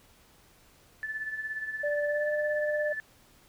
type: tone with tremolo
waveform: sine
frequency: 1748 Hz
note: A6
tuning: 12 cents flat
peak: -30 dBFS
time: 1.03-3 s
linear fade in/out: 0 ms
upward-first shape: sine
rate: 17 Hz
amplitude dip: 60%
type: tone with pitch glide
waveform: sine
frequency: 587.3 to 600.3 Hz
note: D5 to D5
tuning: 0 to +38 cents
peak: -27 dBFS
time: 1.83-2.93 s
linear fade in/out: 10 ms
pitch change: +38 cents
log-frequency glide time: 2.07-2.29 s
effects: pink hiss -60 dBFS RMS until 3.48 s